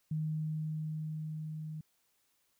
sine tone with level ramp, 155.56 Hz, D#3, in tune, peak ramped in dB -31 to -39 dBFS, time 0.11-1.81 s, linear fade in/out 5 ms, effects white hiss -75 dBFS RMS until 2.59 s

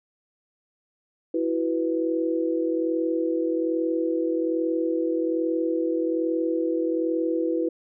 sine chord, E suspended second, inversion none, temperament just, 329.6 / 370.8 / 494.4 Hz, E4 / F#4 / B4, 0 / +4 / +2 cents, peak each -24 / -30 / -27 dBFS, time 1.34-7.69 s, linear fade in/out 5 ms, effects none

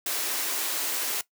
white high-pass noise, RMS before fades -29 dBFS, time 0.06-1.21 s, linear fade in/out 2 ms, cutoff 250 Hz, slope 96 dB/octave, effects noise-tail reverb RT60 0.1 s tail -17 dB re dry

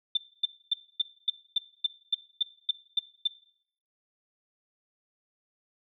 sine tone bursts, 3558 Hz, A7, 19 cents sharp, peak -21 dBFS, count 12, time 0.15-3.274 s, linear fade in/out 5 ms, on 22 ms, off 260 ms, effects noise-tail reverb RT60 0.6 s tail -17 dB re dry

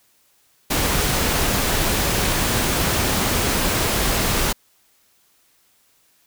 pink noise, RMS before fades -20 dBFS, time 0.7-4.53 s, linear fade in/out 10 ms, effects white hiss -60 dBFS RMS until 6.26 s

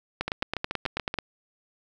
two click trains, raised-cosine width 0.3 ms, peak -13 / -11 dBFS, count 7 / 10, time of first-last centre 0.28-1.141 / 0.21-1.187 s, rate 6.97 / 9.21 Hz, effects none

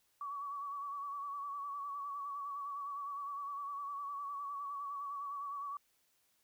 sine tone with vibrato, 1133 Hz, C#6, 37 cents sharp, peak -39 dBFS, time 0.21-5.77 s, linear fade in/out 2 ms, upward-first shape sine, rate 9.8 Hz, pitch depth 43 cents each way, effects white hiss -75 dBFS RMS until 6.43 s

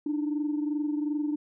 sine tone pair together, 295.1 / 317.8 Hz, D4 / D#4, +8 / +37 cents, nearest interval minor second, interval 129 cents, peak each -26 / -33 dBFS, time 0.06-1.36 s, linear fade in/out 5 ms, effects tanh soft clip ceiling -21 dBFS

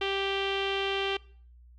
sawtooth tone with low-pass filter, 392 Hz, G4, in tune, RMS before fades -30 dBFS, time 0.01-1.17 s, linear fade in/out 5 ms, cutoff 3100 Hz, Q 5, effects noise-tail reverb RT60 0.5 s tail -22 dB re dry + added 60 Hz sine -51 dBFS peak until 1.78 s

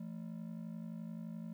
triangle ring-modulated tone, 196 Hz, G3, in tune, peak -37 dBFS, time 0-1.53 s, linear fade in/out 0 ms, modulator 25.8 Hz, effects 12-bit

